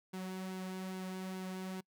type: tone with flanger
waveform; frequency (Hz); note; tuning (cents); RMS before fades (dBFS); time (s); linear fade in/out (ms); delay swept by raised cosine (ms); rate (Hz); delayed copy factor
sawtooth; 187; F#3; +19; -42; 0.13-1.81; 10; 1.6 to 3.8; 2.4; -0.5
effects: noise-tail reverb RT60 0.1 s tail -26 dB re dry